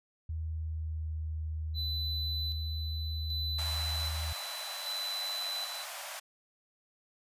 sine tone with pitch glide, 79.8 to 78.52 Hz, D#2 to D#2, +44 to +16 cents, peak -33 dBFS, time 0.29-4.33 s, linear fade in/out 5 ms, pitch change -28 cents, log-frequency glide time 0.4-1.2 s
triangle tone with tremolo, 4003 Hz, B7, 23 cents sharp, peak -33 dBFS, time 1.74-5.86 s, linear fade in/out 50 ms, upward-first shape square, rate 0.64 Hz, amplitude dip 50%
pink high-pass noise, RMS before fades -42 dBFS, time 3.58-6.2 s, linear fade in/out 10 ms, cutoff 570 Hz, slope 96 dB/octave
effects resampled to 32000 Hz

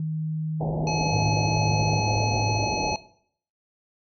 sine tone with pitch glide, 156.9 to 155.73 Hz, D#3 to D#3, +15 to +2 cents, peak -25 dBFS, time 0-2 s, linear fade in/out 2 ms, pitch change -13 cents, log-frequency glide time 1.28-1.7 s
white low-pass noise, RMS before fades -30 dBFS, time 0.6-2.96 s, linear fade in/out 10 ms, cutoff 850 Hz, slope 96 dB/octave
harmonic tone, 850 Hz, G#5, 40 cents sharp, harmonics 1 / 3 / 5 / 7, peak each -28 / -33 / -35 / -36 dBFS, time 0.87-2.96 s, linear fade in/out 2 ms
triangle tone with vibrato, 107.2 Hz, A2, 45 cents flat, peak -22 dBFS, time 1.1-2.69 s, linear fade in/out 50 ms, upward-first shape triangle, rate 13 Hz, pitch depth 36 cents each way
effects noise-tail reverb RT60 0.6 s tail -17 dB re dry

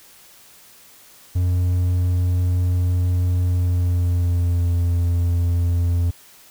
triangle tone with pitch glide, 89.4 to 86.45 Hz, F2 to F2, +41 to -17 cents, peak -14 dBFS, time 1.35-6.11 s, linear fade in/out 10 ms, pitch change -58 cents, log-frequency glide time 3.42-4.71 s, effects white hiss -48 dBFS RMS until 6.5 s

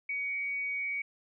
sine tone with frequency modulation, 2251 Hz, C#7, 26 cents sharp, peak -31 dBFS, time 0.09-1.02 s, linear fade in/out 5 ms, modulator 174 Hz, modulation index 0.21, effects none

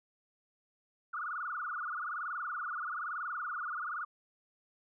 sine tone with frequency modulation, 1318.5 Hz, E6, in tune, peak -35 dBFS, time 1.13-4.05 s, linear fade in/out 10 ms, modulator 21.1 Hz, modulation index 7.3, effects none

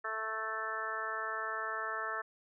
harmonic tone, 220 Hz, A3, in tune, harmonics 2 / 3 / 4 / 5 / 6 / 7 / 8, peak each -46 / -45 / -48 / -42 / -39 / -45 / -40 dBFS, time 0.04-2.22 s, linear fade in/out 10 ms, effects none

